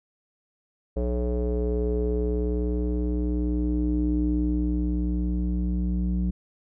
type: tone with low-pass filter sweep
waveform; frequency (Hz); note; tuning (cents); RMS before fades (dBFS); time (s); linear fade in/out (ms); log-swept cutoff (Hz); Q
square; 60.6; B1; -32; -25; 0.96-6.31; 10; 500 to 220; 5.9
effects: none

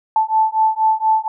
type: beating tone pair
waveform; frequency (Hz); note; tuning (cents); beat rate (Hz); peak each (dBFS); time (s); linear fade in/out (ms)
sine; 875 / 879.2; A5 / A5; -10 / -2; 4.2; -16; 0.16-1.28; 2
effects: none

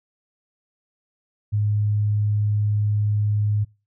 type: tone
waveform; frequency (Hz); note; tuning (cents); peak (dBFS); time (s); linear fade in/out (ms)
sine; 104.6; G#2; +13; -18; 1.52-3.65; 20
effects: noise-tail reverb RT60 0.3 s tail -24 dB re dry

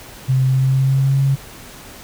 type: tone with pitch glide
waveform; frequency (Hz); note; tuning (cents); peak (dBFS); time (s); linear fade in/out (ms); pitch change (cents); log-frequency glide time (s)
sine; 130.81 to 136.68; C3 to C#3; 0 to -24; -12; 0.28-1.36; 20; +76; 0.46-1.2
effects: pink hiss -38 dBFS RMS until 2.03 s

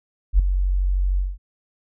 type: tone with ADSR envelope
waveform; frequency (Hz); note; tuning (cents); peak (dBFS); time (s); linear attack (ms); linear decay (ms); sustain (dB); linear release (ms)
sine; 46.48; F#1; +9; -8; 0.33-1.38; 61; 8; -9; 200
effects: none

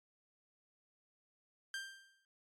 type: tone with exponential decay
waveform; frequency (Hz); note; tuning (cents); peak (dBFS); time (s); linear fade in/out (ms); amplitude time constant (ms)
sawtooth; 1581; G6; +14; -34; 1.74-2.25; 1; 110
effects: low-pass 9000 Hz 12 dB/octave + MP3 64 kbps

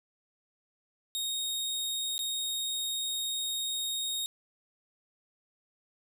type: tone with dropouts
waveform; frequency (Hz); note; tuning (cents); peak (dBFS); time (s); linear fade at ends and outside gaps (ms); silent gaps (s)
sawtooth; 3729; A#7; 0; -28; 1.15-4.26; 0; 2.18-2.191
effects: none

